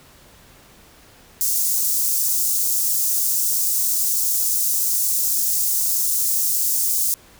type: high-pass noise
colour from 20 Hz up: white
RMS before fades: -20 dBFS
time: 1.41-7.14 s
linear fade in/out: 0 ms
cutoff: 5900 Hz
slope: 24 dB/octave
effects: pink hiss -49 dBFS RMS until 7.39 s